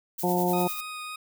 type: noise with tremolo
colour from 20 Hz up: violet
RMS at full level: -33 dBFS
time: 0.18-0.81 s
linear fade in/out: 10 ms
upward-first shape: sine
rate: 10 Hz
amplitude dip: 55%
type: harmonic tone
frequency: 178 Hz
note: F3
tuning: 33 cents sharp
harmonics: 1 / 2 / 3 / 4 / 5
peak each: -27 / -27 / -32 / -29 / -30 dBFS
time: 0.23-0.68 s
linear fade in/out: 10 ms
type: tone with vibrato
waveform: 20% pulse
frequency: 1244.5 Hz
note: D#6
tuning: in tune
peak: -30 dBFS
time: 0.53-1.16 s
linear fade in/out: 5 ms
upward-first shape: triangle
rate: 3.6 Hz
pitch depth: 9 cents each way
effects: none